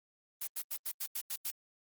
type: noise bursts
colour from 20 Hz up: blue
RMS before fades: -37 dBFS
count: 8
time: 0.41-1.51 s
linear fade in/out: 10 ms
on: 64 ms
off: 84 ms
effects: Opus 32 kbps